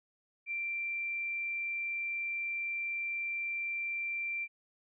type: tone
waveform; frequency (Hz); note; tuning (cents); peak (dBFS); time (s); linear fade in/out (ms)
sine; 2357; D7; +6; -33; 0.46-4.48; 50
effects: none